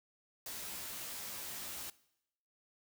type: noise with comb filter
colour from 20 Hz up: white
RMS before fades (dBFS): -44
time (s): 0.46-1.9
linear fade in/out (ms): 2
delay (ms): 15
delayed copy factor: +0.7
effects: noise-tail reverb RT60 0.8 s tail -20 dB re dry